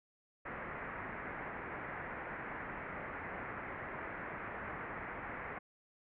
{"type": "low-pass noise", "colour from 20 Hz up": "white", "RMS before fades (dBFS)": -44, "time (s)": [0.45, 5.59], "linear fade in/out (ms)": 10, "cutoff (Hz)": 2100, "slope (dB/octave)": 48, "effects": []}